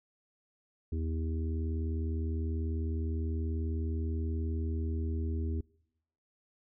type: harmonic tone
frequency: 80.1 Hz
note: E2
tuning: 49 cents flat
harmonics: 1 / 3 / 4 / 5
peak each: -31 / -41 / -43 / -45 dBFS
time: 0.92-5.61 s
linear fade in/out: 5 ms
effects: noise-tail reverb RT60 0.8 s tail -24 dB re dry